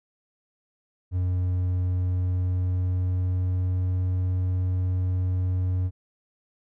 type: tone with pitch glide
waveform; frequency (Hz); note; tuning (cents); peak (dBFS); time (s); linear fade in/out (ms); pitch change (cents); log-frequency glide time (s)
triangle; 90.7 to 91.65; F#2 to F#2; -34 to -16; -20; 1.11-5.91; 50; +18; 1.83-4.08
effects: none